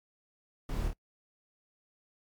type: noise with echo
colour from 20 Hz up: brown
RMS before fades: -33 dBFS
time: 0.69-0.88 s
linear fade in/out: 2 ms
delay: 26 ms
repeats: 2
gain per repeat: -4 dB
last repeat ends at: 0.932 s
effects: noise-tail reverb RT60 0.1 s tail -23 dB re dry + MP3 96 kbps